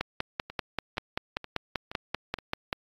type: two click trains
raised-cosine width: 0.3 ms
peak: -12 / -23 dBFS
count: 15 / 5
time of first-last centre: 0.01-2.728 / 0.5-2.387 s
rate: 5.15 / 2.12 Hz
effects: AAC 32 kbps